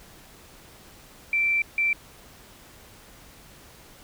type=tone bursts at uneven times; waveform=sine; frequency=2342 Hz; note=D7; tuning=5 cents flat; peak=-20 dBFS; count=2; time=1.33-1.62 / 1.78-1.93 s; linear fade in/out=2 ms; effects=pink hiss -50 dBFS RMS until 4.03 s